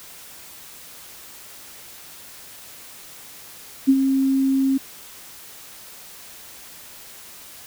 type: tone with ADSR envelope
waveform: sine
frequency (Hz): 268.7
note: C4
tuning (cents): +46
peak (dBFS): -9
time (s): 3.87-4.78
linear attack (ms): 22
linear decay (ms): 56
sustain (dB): -7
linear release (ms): 11
effects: white hiss -42 dBFS RMS until 7.66 s